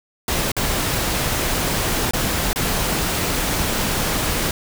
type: noise with dropouts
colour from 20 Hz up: pink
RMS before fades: -21 dBFS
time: 0.28-4.51 s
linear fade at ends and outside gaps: 2 ms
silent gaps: 0.518-0.566 / 2.11-2.134 / 2.531-2.559 s
effects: none